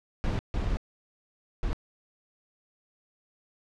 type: noise bursts at uneven times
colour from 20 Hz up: brown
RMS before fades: -28 dBFS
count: 3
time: 0.24-0.39 / 0.54-0.77 / 1.63-1.73 s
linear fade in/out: 0 ms
effects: low-pass 5000 Hz 12 dB/octave